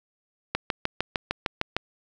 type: click train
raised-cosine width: 0.3 ms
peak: -8 dBFS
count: 9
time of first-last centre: 0.55-1.766 s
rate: 6.58 Hz
effects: none